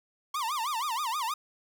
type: tone with vibrato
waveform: 45% pulse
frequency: 1046.5 Hz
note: C6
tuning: in tune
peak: -29 dBFS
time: 0.34-1.34 s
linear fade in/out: 5 ms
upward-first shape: sine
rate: 6.3 Hz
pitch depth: 290 cents each way
effects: 11-bit